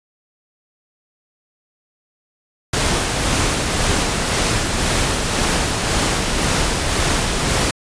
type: noise with tremolo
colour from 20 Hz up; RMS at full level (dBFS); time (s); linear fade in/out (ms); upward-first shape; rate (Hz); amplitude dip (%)
pink; -17; 2.73-7.71; 5; sine; 1.9; 30
effects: resampled to 22050 Hz